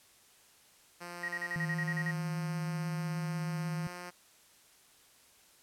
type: tone with pitch glide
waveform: 5% pulse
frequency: 174.61 to 177.56 Hz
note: F3 to F3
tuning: 0 to +29 cents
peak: -31 dBFS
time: 1-4.11 s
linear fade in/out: 20 ms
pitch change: +29 cents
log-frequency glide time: 1.57-1.85 s
type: tone bursts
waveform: sine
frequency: 1890 Hz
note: A#6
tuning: 23 cents sharp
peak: -33 dBFS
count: 10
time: 1.23-2.113 s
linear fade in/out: 5 ms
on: 55 ms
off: 37 ms
type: tone with vibrato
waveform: sine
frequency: 161.2 Hz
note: E3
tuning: 38 cents flat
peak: -33 dBFS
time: 1.56-3.87 s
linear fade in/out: 0 ms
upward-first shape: triangle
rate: 6.3 Hz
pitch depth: 26 cents each way
effects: white hiss -62 dBFS RMS until 5.62 s + low-pass 12000 Hz 12 dB/octave